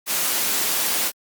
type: noise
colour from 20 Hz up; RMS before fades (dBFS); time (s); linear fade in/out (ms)
white; -22; 0.06-1.12; 50
effects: high-pass 200 Hz 12 dB/octave + Opus 48 kbps